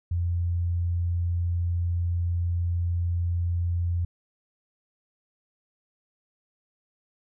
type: tone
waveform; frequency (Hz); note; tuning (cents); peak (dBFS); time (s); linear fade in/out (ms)
sine; 86.6; F2; -14; -23; 0.11-4.05; 5
effects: none